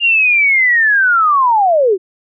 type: linear sweep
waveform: sine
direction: down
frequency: 2827 to 349.2 Hz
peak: -8 dBFS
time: 0-1.98 s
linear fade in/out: 50 ms
effects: none